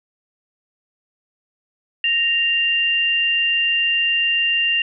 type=tone pair together; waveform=sine; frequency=1860 / 2787 Hz; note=A#6 / F7; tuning=-4 / -4 cents; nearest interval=perfect fifth; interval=700 cents; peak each=-24 / -16 dBFS; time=2.04-4.82 s; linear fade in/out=2 ms; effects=none